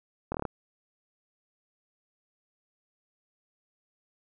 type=slowing click train; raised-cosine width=1 ms; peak=-17 dBFS; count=6; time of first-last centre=0.32-0.453 s; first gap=24 ms; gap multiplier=1.05; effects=none